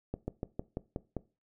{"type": "slowing click train", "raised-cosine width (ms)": 2, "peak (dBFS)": -21, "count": 7, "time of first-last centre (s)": [0.14, 1.167], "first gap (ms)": 140, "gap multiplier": 1.08, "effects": ["noise-tail reverb RT60 0.3 s tail -19 dB re dry"]}